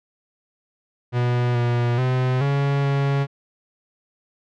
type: tone with pitch steps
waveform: 45% pulse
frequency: 122.2 / 120.1 / 127.9 / 140.2 / 139.3 Hz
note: B2 / B2 / C3 / C#3 / C#3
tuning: -18 / -48 / -39 / +20 / +9 cents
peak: -18 dBFS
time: 1.12-3.27 s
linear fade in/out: 50 ms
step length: 430 ms
effects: low-pass 3000 Hz 12 dB/octave